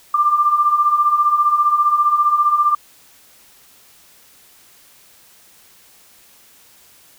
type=beating tone pair; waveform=sine; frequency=1176 / 1191 Hz; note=D6 / D6; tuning=+2 / +24 cents; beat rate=15 Hz; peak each=-19 / -13 dBFS; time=0.14-2.75 s; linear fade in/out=5 ms; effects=white hiss -49 dBFS RMS until 7.18 s